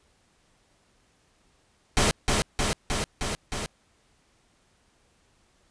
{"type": "noise with echo", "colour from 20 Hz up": "pink", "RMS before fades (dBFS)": -21, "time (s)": [1.97, 2.11], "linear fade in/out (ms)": 0, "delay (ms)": 310, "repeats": 5, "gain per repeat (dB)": -2, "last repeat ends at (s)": 3.66, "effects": ["pink hiss -65 dBFS RMS until 5.7 s", "resampled to 22050 Hz"]}